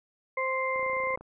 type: harmonic tone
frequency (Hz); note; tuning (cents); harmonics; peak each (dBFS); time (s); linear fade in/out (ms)
523.3; C5; 0; 1 / 2 / 4; -31 / -31 / -31; 0.37-1.16; 5
type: click train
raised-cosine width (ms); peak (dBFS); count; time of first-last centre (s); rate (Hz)
1; -32; 14; 0.76-1.21; 28.9
effects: none